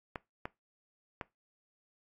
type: clicks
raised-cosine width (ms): 0.5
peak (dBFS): -22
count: 3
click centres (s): 0.158 / 0.455 / 1.212
effects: noise-tail reverb RT60 0.2 s tail -20 dB re dry + AAC 32 kbps